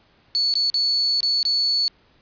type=tone with dropouts; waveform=sine; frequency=4435 Hz; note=C#8; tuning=in tune; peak=-17 dBFS; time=0.35-1.88 s; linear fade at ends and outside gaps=0 ms; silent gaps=0.539-0.554 / 0.7-0.742 / 1.205-1.23 / 1.429-1.452 s; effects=pink hiss -58 dBFS RMS until 2.21 s + resampled to 11025 Hz